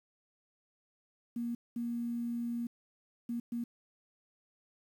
sine tone bursts at uneven times, 236 Hz, A#3, 22 cents sharp, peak -33 dBFS, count 4, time 1.36-1.55 / 1.76-2.67 / 3.29-3.4 / 3.52-3.64 s, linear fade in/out 5 ms, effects 10-bit

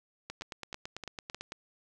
two click trains, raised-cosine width 0.2 ms, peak -22 / -23 dBFS, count 12 / 4, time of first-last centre 0.3-1.521 / 0.42-1.346 s, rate 9.01 / 3.24 Hz, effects none

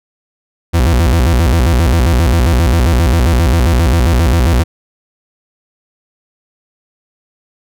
40% pulse tone with vibrato, 71.8 Hz, D2, 39 cents flat, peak -7 dBFS, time 0.73-4.64 s, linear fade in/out 20 ms, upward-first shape square, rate 7.5 Hz, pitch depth 280 cents each way, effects none

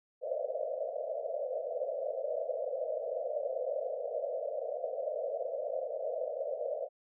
pink band-pass noise, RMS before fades -36 dBFS, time 0.21-6.89 s, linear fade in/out 50 ms, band 490 to 660 Hz, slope 96 dB/octave, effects none

